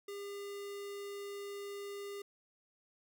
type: tone with notch filter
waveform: square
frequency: 403 Hz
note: G4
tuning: 48 cents sharp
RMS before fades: -44 dBFS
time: 0.08-2.22 s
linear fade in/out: 5 ms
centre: 940 Hz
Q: 1.9
effects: none